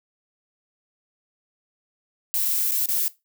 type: noise with dropouts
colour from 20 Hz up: violet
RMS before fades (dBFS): -23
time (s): 2.34-3.08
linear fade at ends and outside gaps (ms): 0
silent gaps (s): 2.45-2.454 / 2.711-2.718 / 2.858-2.887
effects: noise-tail reverb RT60 0.2 s tail -17 dB re dry